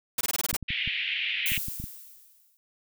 white noise bursts, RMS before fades -27 dBFS, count 8, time 0.18-0.567 s, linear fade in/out 5 ms, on 30 ms, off 21 ms
clicks, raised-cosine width 5 ms, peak -24 dBFS, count 9, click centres 0.53 / 0.627 / 0.705 / 0.876 / 1.519 / 1.578 / 1.684 / 1.8 / 1.84 s
white band-pass noise, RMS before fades -30 dBFS, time 0.68-1.58 s, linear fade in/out 10 ms, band 2000 to 3200 Hz, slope 48 dB/octave
violet noise with exponential decay, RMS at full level -27 dBFS, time 1.46-2.57 s, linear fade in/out 0 ms, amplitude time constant 240 ms
effects none

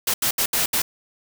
white noise bursts at uneven times, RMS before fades -21 dBFS, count 5, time 0.07-0.14 / 0.22-0.31 / 0.38-0.46 / 0.53-0.66 / 0.73-0.82 s, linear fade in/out 5 ms, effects none

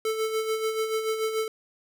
square tone with tremolo, 439.9 Hz, A4, in tune, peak -24 dBFS, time 0.05-1.48 s, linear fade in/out 2 ms, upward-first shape sine, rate 6.9 Hz, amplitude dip 55%, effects none

